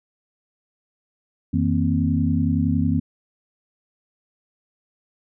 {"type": "tone cluster", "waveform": "sine", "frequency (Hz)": [88.9, 160.8, 231.9, 262.7], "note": ["F2", "E3", "A#3", "C4"], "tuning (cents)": [31, -43, -9, 7], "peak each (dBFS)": -23, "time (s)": [1.53, 3], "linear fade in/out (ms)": 10, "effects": []}